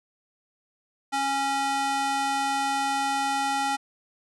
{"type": "tone with high-pass filter", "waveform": "square", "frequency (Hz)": 275.2, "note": "C#4", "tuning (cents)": -12, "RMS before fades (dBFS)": -26, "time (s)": [1.12, 3.77], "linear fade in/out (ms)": 20, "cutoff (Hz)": 700, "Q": 1.6, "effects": ["resampled to 24000 Hz"]}